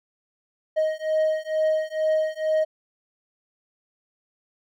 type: beating tone pair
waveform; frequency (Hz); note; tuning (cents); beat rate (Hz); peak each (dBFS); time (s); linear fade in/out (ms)
triangle; 625 / 627.2; D#5 / D#5; +8 / +14; 2.2; -22; 0.76-2.65; 20
effects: none